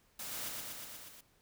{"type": "noise with echo", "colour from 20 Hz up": "white", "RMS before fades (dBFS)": -43, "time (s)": [0.19, 0.49], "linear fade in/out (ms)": 5, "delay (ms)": 120, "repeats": 6, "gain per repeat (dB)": -2, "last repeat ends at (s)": 1.21, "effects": ["pink hiss -70 dBFS RMS until 1.41 s"]}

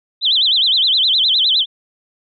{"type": "tone with vibrato", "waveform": "sine", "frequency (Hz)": 3520, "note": "A7", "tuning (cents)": 0, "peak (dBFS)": -11, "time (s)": [0.21, 1.66], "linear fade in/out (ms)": 50, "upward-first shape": "sine", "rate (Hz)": 9.7, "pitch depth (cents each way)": 260, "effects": []}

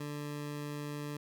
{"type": "tone", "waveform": "20% pulse", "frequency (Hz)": 146.83, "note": "D3", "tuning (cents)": 0, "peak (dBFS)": -33, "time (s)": [0, 1.17], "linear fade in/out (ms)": 5, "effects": []}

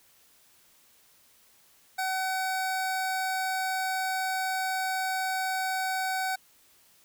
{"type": "tone", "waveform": "25% pulse", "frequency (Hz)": 756, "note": "F#5", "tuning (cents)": 37, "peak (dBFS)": -24, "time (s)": [1.98, 6.36], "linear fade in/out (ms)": 10, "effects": ["white hiss -61 dBFS RMS until 7.04 s"]}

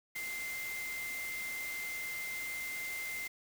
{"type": "tone in noise", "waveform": "sine", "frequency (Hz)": 2086, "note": "C7", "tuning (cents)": -6, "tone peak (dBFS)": -38, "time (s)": [0.15, 3.28], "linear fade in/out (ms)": 10, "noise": "white", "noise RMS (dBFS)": -45, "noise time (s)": [0.15, 3.28], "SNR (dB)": 4, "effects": []}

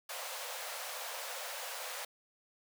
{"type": "high-pass noise", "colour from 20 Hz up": "pink", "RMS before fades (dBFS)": -42, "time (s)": [0.09, 2.05], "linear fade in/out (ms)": 5, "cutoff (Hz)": 490, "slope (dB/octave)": 96, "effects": []}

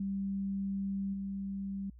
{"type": "tone with level steps", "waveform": "sine", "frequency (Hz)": 196, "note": "G3", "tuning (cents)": 0, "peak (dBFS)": [-32, -35], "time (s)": [0, 1.9], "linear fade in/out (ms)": 5, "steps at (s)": 1.13, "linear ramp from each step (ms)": 10, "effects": ["added 60 Hz sine -51 dBFS peak until 1.99 s"]}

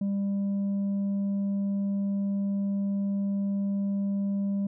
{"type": "tone with tanh clipping", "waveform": "sine", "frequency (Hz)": 198.8, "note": "G3", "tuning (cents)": 25, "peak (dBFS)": -26, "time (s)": [0.01, 4.67], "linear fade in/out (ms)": 5, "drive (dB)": 3, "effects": []}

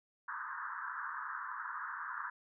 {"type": "band-pass noise", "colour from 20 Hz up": "white", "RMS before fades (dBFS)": -42, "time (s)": [0.28, 2.3], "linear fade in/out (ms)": 5, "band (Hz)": [950, 1700], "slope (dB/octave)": 96, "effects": []}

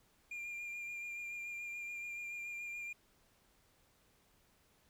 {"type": "tone with vibrato", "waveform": "triangle", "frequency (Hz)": 2400, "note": "D7", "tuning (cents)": 37, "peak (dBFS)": -40, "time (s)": [0.31, 2.93], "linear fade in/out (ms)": 5, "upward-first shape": "sine", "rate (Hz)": 7, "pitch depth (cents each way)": 19, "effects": ["pink hiss -71 dBFS RMS until 4.89 s"]}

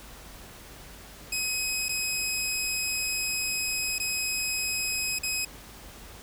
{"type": "tone with dropouts", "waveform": "15% pulse", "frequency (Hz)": 2532, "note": "D#7", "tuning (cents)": 30, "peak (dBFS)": -20, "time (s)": [1.32, 5.45], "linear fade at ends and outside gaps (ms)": 5, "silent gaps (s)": [[1.885, 1.891], [3.984, 3.998], [5.188, 5.232]], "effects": ["added 50 Hz sine -51 dBFS peak until 6.22 s", "pink hiss -47 dBFS RMS until 6.22 s"]}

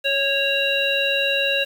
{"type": "harmonic tone with a mistuned harmonic", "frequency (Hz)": 554.4, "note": "C#5", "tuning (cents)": 0, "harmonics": [1, 3, 5, 7], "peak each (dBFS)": [-24, -26, -21, -25], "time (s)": [0.04, 1.65], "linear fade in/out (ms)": 20, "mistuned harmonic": 3, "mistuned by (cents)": -23, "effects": ["7-bit"]}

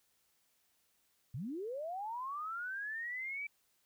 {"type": "linear sweep", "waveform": "sine", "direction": "up", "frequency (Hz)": [104, 2327], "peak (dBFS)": -38, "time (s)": [1.34, 3.47], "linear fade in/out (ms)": 5, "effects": ["white hiss -75 dBFS RMS until 3.85 s"]}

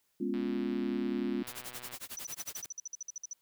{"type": "chord", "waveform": "sine", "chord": "C# dominant seventh", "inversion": "second", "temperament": "equal with one note detuned", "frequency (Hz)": [207.7, 246.9, 277.2, 351], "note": ["G#3", "B3", "C#4", "E#4"], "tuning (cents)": [0, 0, 0, 9], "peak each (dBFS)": -36, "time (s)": [0.2, 1.43], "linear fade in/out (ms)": 10}
{"type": "click train", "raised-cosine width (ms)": 0.3, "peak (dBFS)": -32, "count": 199, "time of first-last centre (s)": [0.34, 1.95], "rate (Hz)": 123}
{"type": "noise with tremolo", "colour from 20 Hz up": "white", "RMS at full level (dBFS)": -41, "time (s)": [1.47, 2.66], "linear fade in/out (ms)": 2, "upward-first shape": "sine", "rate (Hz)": 11, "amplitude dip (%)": 100}
{"type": "tone bursts", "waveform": "sine", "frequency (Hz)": 5950, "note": "F#8", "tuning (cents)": 9, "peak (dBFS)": -37, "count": 16, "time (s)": [2.17, 3.332], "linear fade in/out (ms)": 2, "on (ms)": 22, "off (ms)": 54}
{"effects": ["white hiss -75 dBFS RMS until 3.41 s"]}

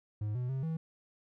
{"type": "tone with pitch steps", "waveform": "triangle", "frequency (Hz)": [105.5, 124.4, 133, 161.4], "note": ["G#2", "B2", "C3", "E3"], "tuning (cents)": [28, 13, 29, -36], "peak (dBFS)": -30, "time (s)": [0.21, 0.77], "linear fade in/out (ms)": 5, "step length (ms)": 140, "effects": []}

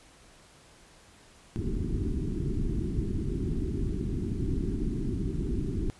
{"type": "low-pass noise", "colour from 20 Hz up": "pink", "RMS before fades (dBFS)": -30, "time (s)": [1.56, 5.9], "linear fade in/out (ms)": 0, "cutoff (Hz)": 400, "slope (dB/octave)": 96, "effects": ["pink hiss -56 dBFS RMS until 5.99 s", "resampled to 24000 Hz"]}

